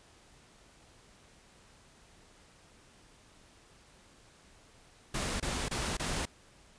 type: noise bursts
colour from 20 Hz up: pink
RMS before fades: -34 dBFS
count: 4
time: 5.14-6.255 s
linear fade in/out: 5 ms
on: 260 ms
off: 25 ms
effects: pink hiss -60 dBFS RMS until 6.78 s + resampled to 22050 Hz